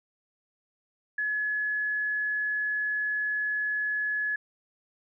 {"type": "tone", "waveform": "sine", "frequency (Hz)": 1700, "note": "G#6", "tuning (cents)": 40, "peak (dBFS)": -26, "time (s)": [1.18, 4.36], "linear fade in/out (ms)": 5, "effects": []}